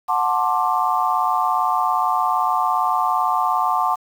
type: chord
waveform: sine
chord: D dominant seventh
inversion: first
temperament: just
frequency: 734.2 / 881 / 1057.2 / 1174.7 Hz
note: F#5 / A5 / C6 / D6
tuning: -14 / +2 / +18 / 0 cents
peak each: -22 dBFS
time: 0.08-3.96 s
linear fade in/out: 20 ms
effects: 7-bit